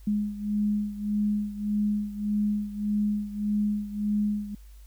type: beating tone pair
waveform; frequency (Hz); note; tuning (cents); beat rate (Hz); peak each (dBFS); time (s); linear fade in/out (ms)
sine; 207.7 / 209.4; G#3 / G#3; 0 / +15; 1.7; -26 / -30; 0.07-4.55; 5
effects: added 50 Hz sine -45 dBFS peak until 4.86 s + white hiss -62 dBFS RMS until 4.86 s